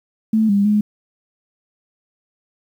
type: tone with pitch steps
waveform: sine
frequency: 219.5 / 200.8 / 209.6 Hz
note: A3 / G3 / G#3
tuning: -4 / +42 / +16 cents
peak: -12 dBFS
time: 0.33-0.81 s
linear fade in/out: 5 ms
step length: 160 ms
effects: 8-bit